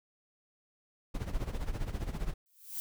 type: noise with tremolo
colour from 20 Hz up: brown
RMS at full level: -32 dBFS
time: 1.14-2.34 s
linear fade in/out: 10 ms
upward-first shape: sine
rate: 15 Hz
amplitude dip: 75%
type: noise with exponential growth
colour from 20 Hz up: violet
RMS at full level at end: -35 dBFS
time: 2.46-2.8 s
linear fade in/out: 0 ms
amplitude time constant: 73 ms
effects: none